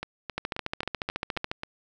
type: two click trains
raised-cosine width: 0.3 ms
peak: -17 / -13 dBFS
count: 7 / 17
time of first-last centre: 0.03-1.634 / 0.38-1.515 s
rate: 3.74 / 14.1 Hz
effects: none